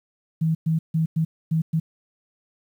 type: tone bursts at uneven times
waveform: sine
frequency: 160.9 Hz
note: E3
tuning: 42 cents flat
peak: -18 dBFS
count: 6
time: 0.41-0.55 / 0.66-0.79 / 0.94-1.06 / 1.16-1.25 / 1.51-1.62 / 1.73-1.8 s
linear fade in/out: 10 ms
effects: 9-bit